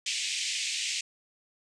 pink band-pass noise, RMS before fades -32 dBFS, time 0.06-1.01 s, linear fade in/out 5 ms, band 2200 to 8200 Hz, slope 48 dB/octave, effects none

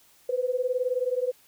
sine beating tone pair, 493.9 / 512.9 Hz, B4 / C5, 0 / -35 cents, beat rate 19 Hz, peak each -27 dBFS, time 0.29-1.32 s, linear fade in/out 5 ms, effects white hiss -59 dBFS RMS until 1.47 s

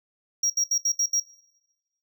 triangle tone bursts at uneven times, 5650 Hz, F8, 19 cents sharp, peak -19 dBFS, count 6, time 0.43-0.5 / 0.57-0.64 / 0.71-0.78 / 0.85-0.92 / 0.99-1.06 / 1.13-1.2 s, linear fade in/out 5 ms, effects noise-tail reverb RT60 1.0 s tail -19 dB re dry

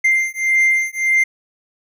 triangle beating tone pair, 2093 / 2094.7 Hz, C7 / C7, 0 / +1 cents, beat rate 1.7 Hz, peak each -15 dBFS, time 0.04-1.24 s, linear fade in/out 10 ms, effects none

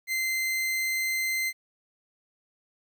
40% pulse tone, 2074 Hz, C7, 16 cents flat, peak -25 dBFS, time 0.07-1.53 s, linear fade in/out 50 ms, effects 11-bit

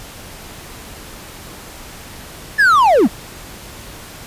triangle linear sweep, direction down, 1767 to 167.2 Hz, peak -6 dBFS, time 2.58-3.08 s, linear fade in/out 20 ms, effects pink hiss -35 dBFS RMS until 4.26 s + resampled to 32000 Hz

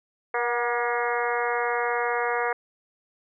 harmonic tone with a mistuned harmonic, 238.8 Hz, A#3, 42 cents sharp, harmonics 2 / 3 / 4 / 5 / 6 / 7 / 8 / 9, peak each -28 / -30 / -31 / -32 / -33 / -33 / -34 / -35 dBFS, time 0.34-2.53 s, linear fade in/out 5 ms, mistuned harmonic 3, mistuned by +32 cents, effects none

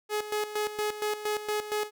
sawtooth tone with tremolo, 422.1 Hz, G#4, 28 cents sharp, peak -23 dBFS, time 0.09-1.91 s, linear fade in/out 50 ms, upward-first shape square, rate 4.3 Hz, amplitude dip 70%, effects none

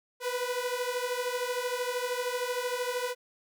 sawtooth beating tone pair, 488.3 / 501.3 Hz, B4 / B4, -20 / +26 cents, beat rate 13 Hz, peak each -29 dBFS, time 0.2-3.15 s, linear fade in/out 50 ms, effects none

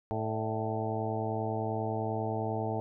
harmonic tone with a mistuned harmonic, 110 Hz, A2, in tune, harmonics 1 / 2 / 3 / 4 / 5 / 6 / 7 / 8, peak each -35 / -39 / -40 / -37 / -43 / -38 / -38 / -41 dBFS, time 0.11-2.8 s, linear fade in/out 0 ms, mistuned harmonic 5, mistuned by +84 cents, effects none

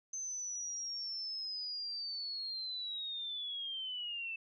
sine linear sweep, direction down, 6230 to 2637 Hz, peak -38 dBFS, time 0.13-4.36 s, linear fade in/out 5 ms, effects none

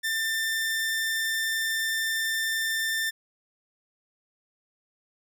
sawtooth tone, 1789 Hz, A6, 28 cents sharp, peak -22 dBFS, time 0.03-3.11 s, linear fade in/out 20 ms, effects none

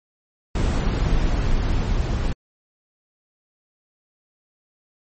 brown noise with level ramp, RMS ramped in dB -18 to -22 dBFS, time 0.55-2.33 s, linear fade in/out 5 ms, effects MP3 32 kbps

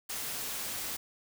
white noise, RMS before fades -37 dBFS, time 0.09-0.97 s, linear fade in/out 10 ms, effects none

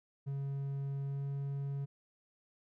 triangle tone with pitch glide, 138.59 to 139.47 Hz, C#3 to C#3, 0 to +11 cents, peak -33 dBFS, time 0.26-1.86 s, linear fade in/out 20 ms, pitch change +11 cents, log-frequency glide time 1.03-1.26 s, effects none

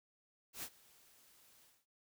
white noise with ADSR envelope, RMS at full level -43 dBFS, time 0.53-1.86 s, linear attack 97 ms, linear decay 64 ms, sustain -23 dB, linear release 220 ms, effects none

